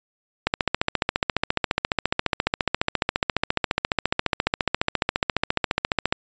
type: click train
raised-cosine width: 0.3 ms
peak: -3 dBFS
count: 83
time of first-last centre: 0.47-6.125 s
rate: 14.5 Hz
effects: resampled to 16000 Hz